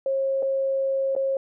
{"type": "tone with dropouts", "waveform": "sine", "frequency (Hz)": 540, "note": "C#5", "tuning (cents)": -45, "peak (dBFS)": -21, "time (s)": [0.06, 1.37], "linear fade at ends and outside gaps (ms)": 2, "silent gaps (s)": [[0.424, 0.428], [1.152, 1.163]], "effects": []}